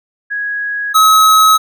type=tone pair in turn; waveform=sine / square; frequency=1661.2 / 1281.2 Hz; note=G#6 / E6; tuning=0 / -50 cents; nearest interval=major third; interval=450 cents; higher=first; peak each=-16 / -6 dBFS; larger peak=second; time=0.3-0.94 / 0.94-1.58 s; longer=neither; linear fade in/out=20 ms; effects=none